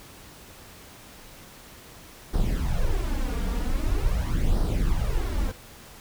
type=noise with flanger; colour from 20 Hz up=brown; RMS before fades=-24 dBFS; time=2.33-5.52 s; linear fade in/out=10 ms; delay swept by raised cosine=0.2 to 4.3 ms; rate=0.44 Hz; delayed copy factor=+0.95; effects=pink hiss -47 dBFS RMS until 6 s